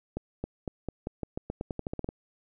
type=accelerating click train; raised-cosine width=2 ms; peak=-19 dBFS; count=16; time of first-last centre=0.17-2.089 s; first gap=270 ms; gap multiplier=0.88; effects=none